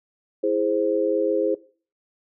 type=chord; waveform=sine; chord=E augmented; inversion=none; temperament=equal; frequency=329.6 / 415.3 / 523.3 Hz; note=E4 / G#4 / B#4; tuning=0 / 0 / 0 cents; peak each=-25 / -23 / -23 dBFS; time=0.43-1.55 s; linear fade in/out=10 ms; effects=noise-tail reverb RT60 0.4 s tail -19 dB re dry